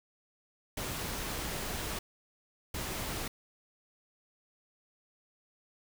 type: noise bursts at uneven times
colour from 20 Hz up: pink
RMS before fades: -37 dBFS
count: 2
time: 0.77-1.99 / 2.74-3.28 s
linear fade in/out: 5 ms
effects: none